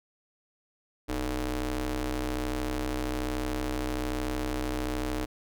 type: ring-modulated tone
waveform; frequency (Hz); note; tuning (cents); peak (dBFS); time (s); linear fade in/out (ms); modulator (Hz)
sawtooth; 134.4; C3; +47; -22; 1.08-5.26; 20; 171
effects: none